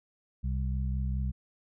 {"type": "harmonic tone", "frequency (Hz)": 64.9, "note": "C2", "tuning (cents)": -13, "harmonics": [1, 2, 3], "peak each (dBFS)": [-29, -35, -39], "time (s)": [0.43, 1.32], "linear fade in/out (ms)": 20, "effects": []}